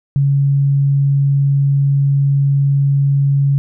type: tone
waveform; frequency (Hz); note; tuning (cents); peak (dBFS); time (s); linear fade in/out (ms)
sine; 139.6; C#3; +13; -10; 0.16-3.58; 0
effects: none